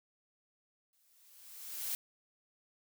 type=noise with exponential growth; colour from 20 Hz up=blue; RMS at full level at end=-35 dBFS; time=0.93-1.95 s; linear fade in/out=1 ms; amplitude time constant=220 ms; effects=none